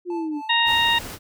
sine linear sweep, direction down, 360 to 285.6 Hz, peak -24 dBFS, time 0.05-0.42 s, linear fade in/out 50 ms
triangle tone with tremolo, 875 Hz, A5, 10 cents flat, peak -28 dBFS, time 0.1-0.78 s, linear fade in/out 2 ms, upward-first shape triangle, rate 3.7 Hz, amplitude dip 100%
harmonic tone, 932.3 Hz, A#5, in tune, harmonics 1 / 2 / 3 / 4, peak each -22 / -22 / -22 / -22 dBFS, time 0.49-0.99 s, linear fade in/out 10 ms
pink noise, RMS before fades -35 dBFS, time 0.65-1.19 s, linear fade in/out 50 ms
effects none

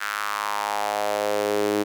sawtooth tone with high-pass filter sweep, 103.83 Hz, G#2, in tune, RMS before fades -25 dBFS, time 0-1.84 s, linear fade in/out 20 ms, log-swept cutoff 1500 to 340 Hz, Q 3.4, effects none

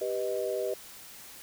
sine chord, G augmented, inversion none, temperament equal, 392 / 493.9 / 622.3 Hz, G4 / B4 / D#5, 0 / 0 / 0 cents, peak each -33 dBFS, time 0.01-0.74 s, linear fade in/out 5 ms, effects white hiss -48 dBFS RMS until 1.42 s

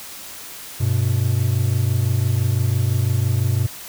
triangle tone pair together, 98 / 123.94 Hz, G2 / B2, 0 / +7 cents, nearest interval major third, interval 407 cents, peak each -17 dBFS, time 0.8-3.67 s, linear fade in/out 10 ms, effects white hiss -36 dBFS RMS until 3.88 s

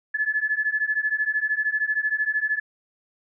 sine beating tone pair, 1715 / 1728 Hz, A6 / A6, -45 / -32 cents, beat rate 13 Hz, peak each -25 / -24 dBFS, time 0.14-2.6 s, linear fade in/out 10 ms, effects none

